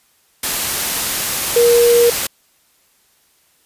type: tone in noise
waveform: sine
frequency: 474 Hz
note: A#4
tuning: 29 cents sharp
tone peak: -8 dBFS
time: 1.56-2.1 s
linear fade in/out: 5 ms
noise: white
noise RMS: -19 dBFS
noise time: 0.43-2.27 s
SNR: +8 dB
effects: white hiss -57 dBFS RMS until 3.65 s + resampled to 32000 Hz